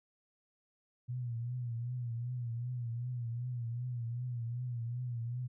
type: tone with vibrato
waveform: sine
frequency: 120.5 Hz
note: B2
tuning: 42 cents flat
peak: -35 dBFS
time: 1.08-5.48 s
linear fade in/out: 20 ms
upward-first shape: triangle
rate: 2.6 Hz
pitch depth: 88 cents each way
effects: none